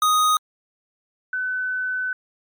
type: tone pair in turn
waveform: square / sine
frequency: 1246 / 1508.3 Hz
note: D#6 / F#6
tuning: +2 / +33 cents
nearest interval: minor third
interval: 331 cents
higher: second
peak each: -16 / -22 dBFS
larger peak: first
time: 0.02-0.37 / 1.33-2.13 s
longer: second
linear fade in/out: 2 ms
effects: MP3 96 kbps